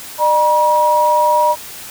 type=tone pair together; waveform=sine; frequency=604.3 / 957 Hz; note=D5 / A#5; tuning=+49 / +45 cents; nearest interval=minor sixth; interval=796 cents; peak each=-15 / -11 dBFS; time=0.18-1.56 s; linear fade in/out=50 ms; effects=white hiss -32 dBFS RMS until 1.9 s